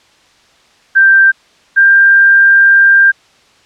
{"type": "tone pair in turn", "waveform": "sine", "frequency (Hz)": [1573, 1590.4], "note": ["G6", "G6"], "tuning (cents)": [6, 25], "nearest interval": "unison", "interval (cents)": 19, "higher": "second", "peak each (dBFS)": -3, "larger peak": "neither", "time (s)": [[0.95, 1.32], [1.76, 3.12]], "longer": "second", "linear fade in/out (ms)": 20, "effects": ["white hiss -48 dBFS RMS until 3.65 s", "low-pass 5000 Hz 12 dB/octave"]}